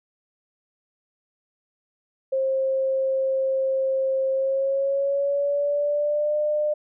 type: tone with pitch glide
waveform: sine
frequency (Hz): 532 to 600.6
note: C5 to D5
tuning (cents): +29 to +39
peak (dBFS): -20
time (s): 2.32-6.74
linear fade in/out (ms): 10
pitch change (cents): +210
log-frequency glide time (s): 4.31-6.37
effects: none